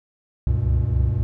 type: tone cluster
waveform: triangle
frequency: 65.8 / 69.5 / 95.7 / 120 Hz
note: C2 / C#2 / G2 / B2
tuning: +10 / +5 / -41 / -49 cents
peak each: -21 dBFS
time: 0.47-1.23 s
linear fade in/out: 0 ms
effects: none